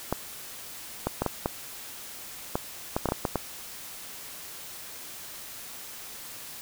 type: clicks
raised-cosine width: 1 ms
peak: -11 dBFS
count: 12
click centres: 0.126 / 1.07 / 1.22 / 1.263 / 1.459 / 2.555 / 2.965 / 3.057 / 3.088 / 3.121 / 3.252 / 3.357 s
effects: white hiss -42 dBFS RMS until 6.61 s